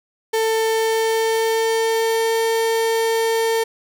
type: tone with pitch glide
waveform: 35% pulse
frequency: 445.5 to 452.5 Hz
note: A4 to A4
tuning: +22 to +48 cents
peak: -15 dBFS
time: 0.33-3.64 s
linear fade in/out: 10 ms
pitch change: +26 cents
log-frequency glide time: 0.6-2.37 s
effects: none